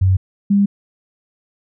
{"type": "tone pair in turn", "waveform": "sine", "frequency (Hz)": [94.2, 200.7], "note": ["F#2", "G3"], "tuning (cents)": [32, 41], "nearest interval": "octave + minor second", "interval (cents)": 1309, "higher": "second", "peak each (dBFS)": -10, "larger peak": "neither", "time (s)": [[0.01, 0.17], [0.5, 0.66]], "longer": "neither", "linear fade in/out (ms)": 10, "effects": []}